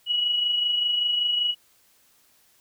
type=tone with amplitude modulation; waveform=sine; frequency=2921 Hz; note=F#7; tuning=23 cents flat; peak=-19 dBFS; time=0.06-1.55 s; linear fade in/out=50 ms; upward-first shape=sine; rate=25.2 Hz; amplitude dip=40%; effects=white hiss -61 dBFS RMS until 2.6 s